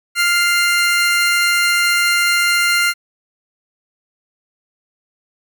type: tone pair together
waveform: 30% pulse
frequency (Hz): 1396.9 / 2093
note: F6 / C7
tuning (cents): 0 / 0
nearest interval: perfect fifth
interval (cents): 700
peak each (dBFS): -13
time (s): 0.15-2.94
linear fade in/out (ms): 50
effects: none